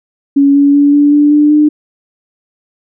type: tone with pitch steps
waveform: sine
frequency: 280 / 283.3 / 286.5 / 289.9 / 293.2 / 296.6 / 300.1 Hz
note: C#4 / C#4 / D4 / D4 / D4 / D4 / D4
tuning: +18 / +38 / -43 / -22 / -3 / +17 / +38 cents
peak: -4 dBFS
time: 0.36-1.69 s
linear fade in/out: 10 ms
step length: 190 ms
effects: none